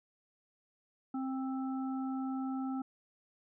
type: harmonic tone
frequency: 263.8 Hz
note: C4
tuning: 14 cents sharp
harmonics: 1 / 3 / 5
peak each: -34 / -44 / -48 dBFS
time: 1.14-2.82 s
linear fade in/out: 5 ms
effects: none